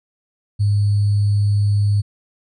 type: tone with sample-and-hold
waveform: sine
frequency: 102.4 Hz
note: G#2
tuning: 24 cents flat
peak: -13 dBFS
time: 0.59-2.02 s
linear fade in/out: 20 ms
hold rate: 4410 Hz
effects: resampled to 22050 Hz